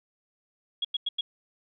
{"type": "tone bursts", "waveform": "sine", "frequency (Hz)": 3322, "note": "G#7", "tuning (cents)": 0, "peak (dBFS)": -25, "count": 4, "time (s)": [0.82, 1.21], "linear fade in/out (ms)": 5, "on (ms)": 27, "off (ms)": 94, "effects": []}